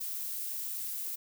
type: noise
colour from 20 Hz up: violet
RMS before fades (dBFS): -37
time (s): 0-1.16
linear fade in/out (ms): 10
effects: none